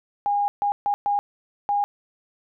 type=tone bursts at uneven times; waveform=sine; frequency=815 Hz; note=G#5; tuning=33 cents flat; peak=-19 dBFS; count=5; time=0.26-0.48 / 0.62-0.72 / 0.86-0.94 / 1.06-1.19 / 1.69-1.84 s; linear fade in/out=0 ms; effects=none